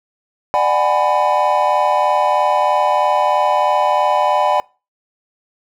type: chord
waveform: triangle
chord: G# half-diminished seventh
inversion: second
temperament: just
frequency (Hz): 598 / 747.5 / 830.6 / 996.7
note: D5 / F#5 / G#5 / B5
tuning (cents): +31 / +17 / 0 / +16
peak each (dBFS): -16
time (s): 0.54-4.6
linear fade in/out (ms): 0
effects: noise-tail reverb RT60 0.3 s tail -23 dB re dry